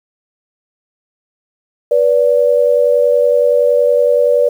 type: tone pair together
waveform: sine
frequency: 487.9 / 578.6 Hz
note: B4 / D5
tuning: -21 / -26 cents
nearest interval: minor third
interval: 295 cents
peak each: -11 dBFS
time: 1.91-4.49 s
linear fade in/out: 5 ms
effects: 7-bit